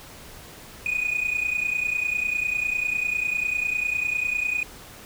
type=tone pair together; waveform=sine; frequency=2459 / 2489 Hz; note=D#7 / D#7; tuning=-21 / 0 cents; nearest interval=unison; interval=21 cents; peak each=-24 dBFS; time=0.86-4.63 s; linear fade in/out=2 ms; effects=tanh soft clip ceiling -19 dBFS + pink hiss -44 dBFS RMS until 5.05 s